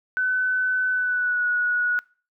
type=tone with pitch glide; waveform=sine; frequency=1509 to 1461 Hz; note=F#6 to F#6; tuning=+34 to -22 cents; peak=-20 dBFS; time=0.17-1.99 s; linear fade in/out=0 ms; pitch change=-56 cents; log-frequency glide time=0.9-1.45 s; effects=noise-tail reverb RT60 0.4 s tail -24 dB re dry